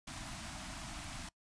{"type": "band-stop noise", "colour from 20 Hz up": "pink", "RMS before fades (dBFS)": -45, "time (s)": [0.07, 1.29], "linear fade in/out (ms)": 5, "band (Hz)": [330, 610], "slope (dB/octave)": 96, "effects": ["noise-tail reverb RT60 0.1 s tail -23 dB re dry", "resampled to 22050 Hz"]}